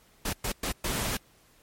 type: noise bursts at uneven times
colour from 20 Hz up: pink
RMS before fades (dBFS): -30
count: 4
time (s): 0.25-0.33 / 0.44-0.52 / 0.63-0.72 / 0.84-1.17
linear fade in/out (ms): 5
effects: pink hiss -61 dBFS RMS until 1.62 s + MP3 64 kbps